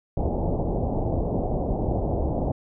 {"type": "low-pass noise", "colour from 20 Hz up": "pink", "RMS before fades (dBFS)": -25, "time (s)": [0.17, 2.52], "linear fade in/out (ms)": 5, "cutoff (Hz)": 800, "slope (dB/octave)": 48, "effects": []}